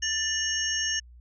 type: tone cluster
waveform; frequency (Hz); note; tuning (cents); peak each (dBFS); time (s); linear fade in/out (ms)
sine; 1773 / 2927 / 5560 / 6380; A6 / F#7 / F8 / G8; +13 / -19 / -9 / +30; -31; 0.02-1; 10
effects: added 60 Hz sine -47 dBFS peak until 1.2 s